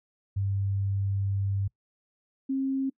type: tone pair in turn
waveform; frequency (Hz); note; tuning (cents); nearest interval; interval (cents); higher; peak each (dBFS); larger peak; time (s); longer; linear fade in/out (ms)
sine; 98.6 / 268.3; G2 / C4; +11 / +44; octave + perfect fourth; 1733; second; -25; neither; 0.36-1.68 / 2.49-2.9; first; 10
effects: noise-tail reverb RT60 0.1 s tail -24 dB re dry